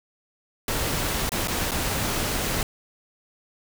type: noise with dropouts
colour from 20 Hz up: pink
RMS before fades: -26 dBFS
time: 0.68-2.63 s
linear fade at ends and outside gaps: 2 ms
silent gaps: 1.293-1.319 / 1.474-1.481 / 1.71-1.717 s
effects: none